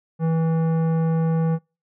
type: tone with tanh clipping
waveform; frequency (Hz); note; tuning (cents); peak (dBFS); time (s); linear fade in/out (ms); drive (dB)
sine; 162.8; E3; -21; -20; 0.19-1.59; 50; 14
effects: noise-tail reverb RT60 0.3 s tail -26 dB re dry